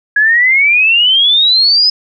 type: exponential sweep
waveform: sine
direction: up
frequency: 1661.2 to 5110 Hz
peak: -6 dBFS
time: 0.16-1.9 s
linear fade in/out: 5 ms
effects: none